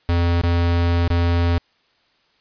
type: tone with dropouts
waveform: square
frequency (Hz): 85.9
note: F2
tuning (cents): -28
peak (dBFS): -16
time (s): 0.09-1.58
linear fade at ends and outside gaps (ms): 0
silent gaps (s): 0.414-0.436 / 1.078-1.103
effects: white hiss -61 dBFS RMS until 2.4 s + resampled to 11025 Hz